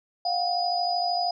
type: tone cluster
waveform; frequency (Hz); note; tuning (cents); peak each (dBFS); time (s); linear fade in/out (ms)
sine; 709 / 762 / 4954; F5 / G5 / D#8; +26 / -49 / -8; -25 / -31 / -29; 0.25-1.31; 5
effects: none